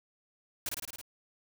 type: noise with echo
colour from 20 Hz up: white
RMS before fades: -34 dBFS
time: 0.66-0.69 s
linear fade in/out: 2 ms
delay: 54 ms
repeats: 6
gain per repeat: -2 dB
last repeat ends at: 1.014 s
effects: none